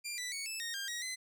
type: tone with pitch steps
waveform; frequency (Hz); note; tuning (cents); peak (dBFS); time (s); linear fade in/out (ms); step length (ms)
15% pulse; 2385 / 1978 / 2229 / 2627 / 1856 / 1600 / 1896 / 2036; D7 / B6 / C#7 / E7 / A#6 / G6 / A#6 / C7; +26 / +2 / +9 / -7 / -8 / +35 / +29 / -48; -31; 0.04-1.16; 20; 140
effects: none